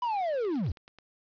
triangle linear sweep, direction down, 1001 to 60.6 Hz, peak -25 dBFS, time 0.02-0.72 s, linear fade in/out 5 ms
click train, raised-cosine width 0.2 ms, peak -33 dBFS, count 6, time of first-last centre 0.45-0.986 s, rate 9.32 Hz
effects resampled to 11025 Hz + 9-bit

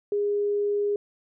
sine tone, 410 Hz, G#4, 22 cents flat, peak -22 dBFS, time 0.12-0.96 s, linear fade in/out 2 ms, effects none

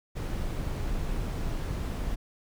brown noise, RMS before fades -31 dBFS, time 0.15-2.16 s, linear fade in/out 20 ms, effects none

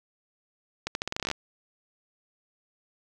accelerating click train, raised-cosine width 0.2 ms, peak -12 dBFS, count 13, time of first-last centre 0.87-1.314 s, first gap 81 ms, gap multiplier 0.84, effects none

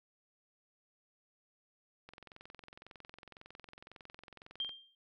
click train, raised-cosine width 0.3 ms, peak -35 dBFS, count 58, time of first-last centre 2.09-4.693 s, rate 21.9 Hz
sine tone with exponential decay, 3182 Hz, G7, 25 cents sharp, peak -32 dBFS, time 4.6-4.95 s, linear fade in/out 2 ms, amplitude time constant 74 ms
effects none

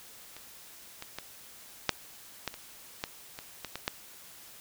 clicks, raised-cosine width 0.2 ms, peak -27 / -22 / -19 / -6 / -14 / -25 / -14 / -23 / -19 / -18 / -11 dBFS, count 11, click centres 0.366 / 1.024 / 1.186 / 1.893 / 2.477 / 2.541 / 3.039 / 3.389 / 3.647 / 3.756 / 3.879 s, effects white hiss -51 dBFS RMS until 4.6 s

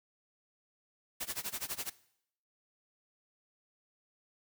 white noise with tremolo, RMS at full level -36 dBFS, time 1.2-1.9 s, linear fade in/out 10 ms, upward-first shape sine, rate 12 Hz, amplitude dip 95%, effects noise-tail reverb RT60 0.7 s tail -19 dB re dry

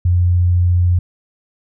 sine tone, 88.6 Hz, F2, 25 cents sharp, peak -10 dBFS, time 0.05-0.99 s, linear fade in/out 5 ms, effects none

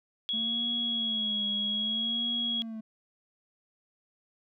sine tone with pitch glide, 3340 to 3317 Hz, G#7 to G#7, +9 to -3 cents, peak -28 dBFS, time 0.29-2.62 s, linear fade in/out 0 ms, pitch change -12 cents, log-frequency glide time 0.46-1.72 s
triangle tone with vibrato, 221.3 Hz, A3, 10 cents sharp, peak -34 dBFS, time 0.33-2.81 s, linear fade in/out 10 ms, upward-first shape sine, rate 0.62 Hz, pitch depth 110 cents each way
effects none

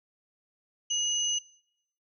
sine tone pair together, 2893 / 6130 Hz, F#7 / G8, -40 / -40 cents, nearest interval octave + minor second, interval 1300 cents, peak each -29 / -29 dBFS, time 0.9-1.39 s, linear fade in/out 10 ms, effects noise-tail reverb RT60 0.8 s tail -24 dB re dry

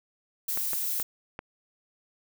violet noise, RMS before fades -30 dBFS, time 0.48-1.03 s, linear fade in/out 5 ms
clicks, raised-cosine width 0.5 ms, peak -21 dBFS, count 4, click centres 0.574 / 0.733 / 1 / 1.391 s
effects none

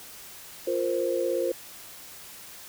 sine chord, F suspended fourth, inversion none, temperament equal, 349.2 / 466.2 / 523.3 Hz, F4 / Bb4 / C5, 0 / 0 / 0 cents, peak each -29 / -30 / -27 dBFS, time 0.67-1.52 s, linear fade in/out 5 ms, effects white hiss -45 dBFS RMS until 2.68 s

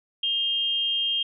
sine tone pair together, 2833 / 3202 Hz, F7 / G7, +24 / +36 cents, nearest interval major second, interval 212 cents, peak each -30 / -23 dBFS, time 0.23-1.23 s, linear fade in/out 5 ms, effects none

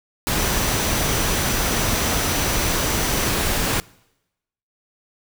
sine tone in noise, 5920 Hz, F#8, in tune, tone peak -32 dBFS, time 0.39-3.29 s, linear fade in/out 0 ms, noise pink, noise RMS -21 dBFS, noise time 0.27-3.8 s, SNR -14 dB, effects noise-tail reverb RT60 0.9 s tail -24 dB re dry

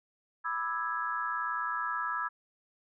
sine chord, E dominant seventh, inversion second, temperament equal with one note detuned, 987.8 / 1200 / 1318.5 / 1661.2 Hz, B5 / D6 / E6 / G#6, 0 / +37 / 0 / 0 cents, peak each -37 / -39 / -34 / -36 dBFS, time 0.44-2.29 s, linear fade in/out 20 ms, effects none

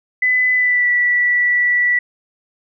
sine tone with pitch glide, 2006 to 1956.8 Hz, B6 to B6, +26 to -16 cents, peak -12 dBFS, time 0.22-1.99 s, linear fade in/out 5 ms, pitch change -42 cents, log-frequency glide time 0.54-0.89 s, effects none

